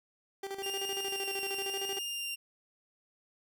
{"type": "tone with tremolo", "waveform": "30% pulse", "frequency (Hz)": 392, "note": "G4", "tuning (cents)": 0, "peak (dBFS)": -33, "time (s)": [0.43, 1.99], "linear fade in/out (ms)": 5, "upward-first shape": "square", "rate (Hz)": 13, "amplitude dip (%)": 65}
{"type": "tone with vibrato", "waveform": "sawtooth", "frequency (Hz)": 2794, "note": "F7", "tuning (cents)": 0, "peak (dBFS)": -32, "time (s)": [0.62, 2.36], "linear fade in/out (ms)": 20, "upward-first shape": "sine", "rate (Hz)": 0.95, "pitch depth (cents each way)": 14}
{"effects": []}